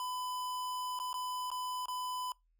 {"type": "tone with dropouts", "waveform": "square", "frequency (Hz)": 1003, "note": "B5", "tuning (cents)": 26, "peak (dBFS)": -37, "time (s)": [0, 2.32], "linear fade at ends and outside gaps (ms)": 1, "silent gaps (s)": [[0.99, 0.999], [1.13, 1.141], [1.503, 1.515], [1.857, 1.883]], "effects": ["noise-tail reverb RT60 0.2 s tail -24 dB re dry", "added 41 Hz sine -70 dBFS peak until 2.59 s"]}